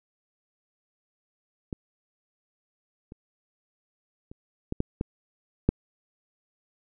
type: clicks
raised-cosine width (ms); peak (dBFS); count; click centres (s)
3; -19 / -29 / -30 / -16 / -12 / -14 / -6; 7; 1.728 / 3.121 / 4.315 / 4.724 / 4.804 / 5.011 / 5.69
effects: none